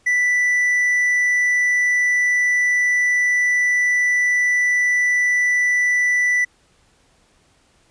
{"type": "tone", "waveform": "triangle", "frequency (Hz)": 1975.5, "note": "B6", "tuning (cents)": 0, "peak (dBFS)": -13, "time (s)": [0.06, 6.45], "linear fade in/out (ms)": 10, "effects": ["pink hiss -58 dBFS RMS until 7.9 s", "resampled to 22050 Hz"]}